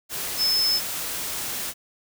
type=tone in noise; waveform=sine; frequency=5230 Hz; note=E8; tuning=15 cents flat; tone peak=-19 dBFS; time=0.37-0.81 s; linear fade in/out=50 ms; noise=white; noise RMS=-30 dBFS; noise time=0.09-1.74 s; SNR=+8 dB; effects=none